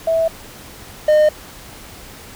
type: tone pair in turn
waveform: sine / triangle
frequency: 654 / 609.5 Hz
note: E5 / D#5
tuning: -14 / -36 cents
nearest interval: minor second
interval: 122 cents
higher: first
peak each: -13 / -7 dBFS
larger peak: second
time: 0.07-0.28 / 1.08-1.29 s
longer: neither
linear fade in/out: 5 ms
effects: pink hiss -38 dBFS RMS until 2.35 s